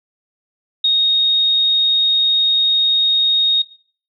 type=tone; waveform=sine; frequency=3729 Hz; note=A#7; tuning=in tune; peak=-11 dBFS; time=0.84-3.62 s; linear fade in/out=5 ms; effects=noise-tail reverb RT60 0.5 s tail -20 dB re dry